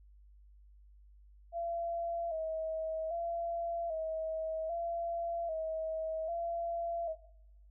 sine tone with vibrato, 659.3 Hz, E5, in tune, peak -34 dBFS, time 1.52-7.16 s, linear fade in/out 50 ms, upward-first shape square, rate 0.63 Hz, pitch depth 53 cents each way, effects noise-tail reverb RT60 0.9 s tail -19 dB re dry + added 50 Hz sine -56 dBFS peak until 7.7 s

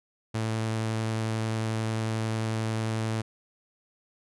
sawtooth tone, 111.1 Hz, A2, 17 cents sharp, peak -23 dBFS, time 0.34-3.22 s, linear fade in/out 10 ms, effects resampled to 24000 Hz

